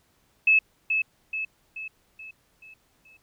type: tone with echo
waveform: sine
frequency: 2600 Hz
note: E7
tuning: 24 cents flat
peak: -15 dBFS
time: 0.47-0.59 s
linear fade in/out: 5 ms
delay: 430 ms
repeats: 6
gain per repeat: -6 dB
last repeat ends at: 3.17 s
effects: pink hiss -66 dBFS RMS until 3.22 s